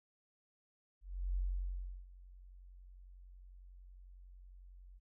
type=tone with ADSR envelope; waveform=sine; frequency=45.49 Hz; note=F#1; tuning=29 cents flat; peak=-32 dBFS; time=1.01-5 s; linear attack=350 ms; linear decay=700 ms; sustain=-21 dB; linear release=33 ms; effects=none